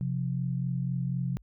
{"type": "tone pair together", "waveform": "sine", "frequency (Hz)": [131.48, 175.5], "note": ["C3", "F3"], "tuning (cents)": [9, 9], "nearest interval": "perfect fourth", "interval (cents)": 500, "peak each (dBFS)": [-29, -32], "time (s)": [0.01, 1.37], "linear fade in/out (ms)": 0, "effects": ["added 50 Hz sine -55 dBFS peak until 1.42 s"]}